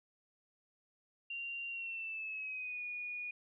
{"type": "tone with pitch glide", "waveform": "sine", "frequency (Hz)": [2769, 2453], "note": ["F7", "D#7"], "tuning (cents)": [-15, -25], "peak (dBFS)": -39, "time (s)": [1.3, 3.31], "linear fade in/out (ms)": 5, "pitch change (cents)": -210, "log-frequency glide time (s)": [1.69, 2.83], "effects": []}